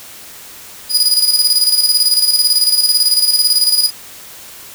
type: tone with tremolo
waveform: sawtooth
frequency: 4920 Hz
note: D#8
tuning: 20 cents flat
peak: -5 dBFS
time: 0.89-3.91 s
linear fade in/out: 50 ms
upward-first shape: square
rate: 18 Hz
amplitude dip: 55%
effects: white hiss -35 dBFS RMS until 4.74 s

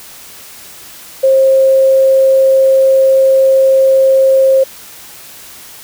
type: tone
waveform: sine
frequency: 533 Hz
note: C5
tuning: 32 cents sharp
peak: -5 dBFS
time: 1.23-4.64 s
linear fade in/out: 10 ms
effects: white hiss -34 dBFS RMS until 5.83 s

